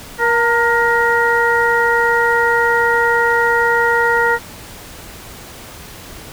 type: harmonic tone with a mistuned harmonic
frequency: 471.5 Hz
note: A#4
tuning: 20 cents sharp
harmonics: 1 / 2 / 3 / 4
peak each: -17 / -17 / -17 / -17 dBFS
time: 0.18-4.39 s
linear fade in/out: 50 ms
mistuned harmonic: 2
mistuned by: -47 cents
effects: pink hiss -35 dBFS RMS until 6.32 s